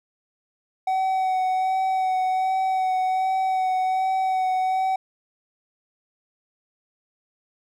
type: tone with vibrato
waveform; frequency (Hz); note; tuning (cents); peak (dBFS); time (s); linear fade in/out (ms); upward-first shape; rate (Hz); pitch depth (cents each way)
triangle; 753; F#5; +30; -18; 0.87-4.96; 5; sine; 1.3; 16
effects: none